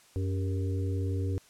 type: harmonic tone with a mistuned harmonic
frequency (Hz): 93.8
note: F#2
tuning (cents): +24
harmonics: 1 / 3 / 4 / 5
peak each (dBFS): -28 / -38 / -40 / -42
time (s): 0.16-1.38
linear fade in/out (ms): 0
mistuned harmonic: 4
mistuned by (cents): +71
effects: white hiss -59 dBFS RMS until 1.49 s + low-pass 10000 Hz 12 dB/octave